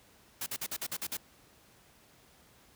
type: noise bursts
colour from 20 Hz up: white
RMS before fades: -36 dBFS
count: 8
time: 0.41-1.17 s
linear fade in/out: 5 ms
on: 53 ms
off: 48 ms
effects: pink hiss -61 dBFS RMS until 2.75 s + high-pass 60 Hz 12 dB/octave